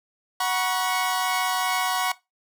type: chord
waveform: sawtooth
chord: F# suspended fourth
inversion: none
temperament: equal with one note detuned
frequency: 740 / 964.6 / 1108.7 Hz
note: F#5 / B5 / C#6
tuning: 0 / -41 / 0 cents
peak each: -22 / -24 / -23 dBFS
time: 0.4-2.12 s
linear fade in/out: 5 ms
effects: noise-tail reverb RT60 0.2 s tail -18 dB re dry